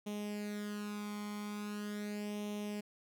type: tone with flanger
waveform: sawtooth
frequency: 207.7 Hz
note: G#3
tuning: in tune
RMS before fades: -41 dBFS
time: 0.06-2.81 s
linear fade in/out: 10 ms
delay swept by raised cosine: 0.32 to 0.91 ms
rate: 0.41 Hz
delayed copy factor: +0.7
effects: none